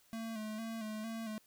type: tone with vibrato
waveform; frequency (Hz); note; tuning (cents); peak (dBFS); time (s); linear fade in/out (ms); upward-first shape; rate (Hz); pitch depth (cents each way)
square; 220.5; A3; +4; -40; 0.13-1.38; 0; square; 2.2; 41
effects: white hiss -68 dBFS RMS until 1.46 s